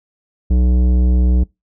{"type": "tone with tanh clipping", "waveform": "sine", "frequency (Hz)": 61.74, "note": "B1", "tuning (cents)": 0, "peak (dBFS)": -12, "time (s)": [0.5, 1.44], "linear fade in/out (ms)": 10, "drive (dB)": 13, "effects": ["noise-tail reverb RT60 0.2 s tail -24 dB re dry"]}